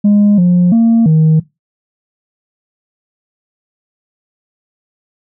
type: tone with pitch steps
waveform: sine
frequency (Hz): 205.7 / 177.5 / 229.1 / 157.6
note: G#3 / F3 / A#3 / D#3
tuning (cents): -16 / +28 / -30 / +23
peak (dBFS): -3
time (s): 0.04-1.4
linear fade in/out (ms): 10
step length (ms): 340
effects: noise-tail reverb RT60 0.2 s tail -20 dB re dry + tanh soft clip ceiling -4 dBFS